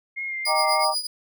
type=tone with vibrato; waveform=sine; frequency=2125 Hz; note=C7; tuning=26 cents sharp; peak=-27 dBFS; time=0.16-0.85 s; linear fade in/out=20 ms; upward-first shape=sine; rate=3.3 Hz; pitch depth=25 cents each way
type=tone with tremolo; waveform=35% pulse; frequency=4915 Hz; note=D#8; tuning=22 cents flat; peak=-20 dBFS; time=0.45-1.07 s; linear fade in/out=5 ms; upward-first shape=triangle; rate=8.2 Hz; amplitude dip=85%
type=chord; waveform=sine; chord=Eb major seventh; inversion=none; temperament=equal; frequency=622.3 / 784 / 932.3 / 1174.7 Hz; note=Eb5 / G5 / Bb5 / D6; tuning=0 / 0 / 0 / 0 cents; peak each=-25 dBFS; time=0.46-0.95 s; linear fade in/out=50 ms
effects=none